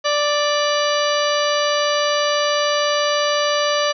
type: harmonic tone with a mistuned harmonic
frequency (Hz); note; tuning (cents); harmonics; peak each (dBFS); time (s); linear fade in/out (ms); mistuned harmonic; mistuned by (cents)
587.3; D5; 0; 1 / 2 / 3 / 4 / 5 / 6 / 7 / 8 / 10; -19 / -22 / -26 / -31 / -26 / -32 / -30 / -28 / -31; 0.04-3.93; 20; 7; -66
effects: none